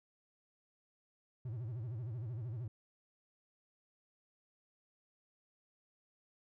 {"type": "tone with vibrato", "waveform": "triangle", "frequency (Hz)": 116.54, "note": "A#2", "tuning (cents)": 0, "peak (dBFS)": -37, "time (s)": [1.45, 2.68], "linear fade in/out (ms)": 5, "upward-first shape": "sine", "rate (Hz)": 13, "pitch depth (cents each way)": 190, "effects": []}